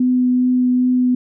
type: tone with vibrato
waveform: sine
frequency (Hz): 250.9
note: B3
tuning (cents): +28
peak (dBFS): -12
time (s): 0-1.15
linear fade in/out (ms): 5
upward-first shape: triangle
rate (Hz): 2.5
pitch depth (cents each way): 10
effects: none